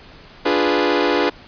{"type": "chord", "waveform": "sawtooth", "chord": "D diminished seventh", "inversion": "none", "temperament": "equal", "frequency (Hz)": [293.7, 349.2, 415.3, 493.9], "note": ["D4", "F4", "Ab4", "Cb5"], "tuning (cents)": [0, 0, 0, 0], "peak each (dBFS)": -17, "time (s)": [0.45, 1.3], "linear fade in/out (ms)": 10, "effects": ["pink hiss -43 dBFS RMS until 1.47 s", "resampled to 11025 Hz"]}